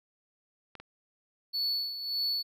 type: clicks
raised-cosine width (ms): 0.3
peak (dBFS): -29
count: 2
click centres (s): 0.753 / 0.8
type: tone with tremolo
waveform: triangle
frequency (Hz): 4435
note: C#8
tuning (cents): 0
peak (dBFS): -26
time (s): 1.53-2.43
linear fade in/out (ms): 20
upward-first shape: sine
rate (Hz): 1.7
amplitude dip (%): 65
effects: none